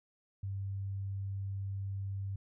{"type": "tone", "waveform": "sine", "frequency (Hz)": 98, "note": "G2", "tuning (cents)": 0, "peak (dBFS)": -35, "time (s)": [0.43, 2.36], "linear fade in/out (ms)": 5, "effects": []}